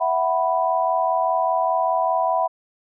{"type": "chord", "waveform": "sine", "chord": "E suspended second", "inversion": "none", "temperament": "equal with one note detuned", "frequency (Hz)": [659.3, 744.3, 987.8], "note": ["E5", "F#5", "B5"], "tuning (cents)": [0, 10, 0], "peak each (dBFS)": -22, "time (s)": [0, 2.48], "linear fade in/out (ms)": 20, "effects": []}